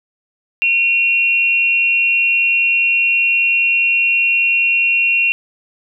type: tone pair together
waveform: sine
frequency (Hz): 2446 / 2745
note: D#7 / F7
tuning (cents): -30 / -31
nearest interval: major second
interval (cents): 199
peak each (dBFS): -19 / -12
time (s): 0.62-5.32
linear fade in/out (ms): 0
effects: none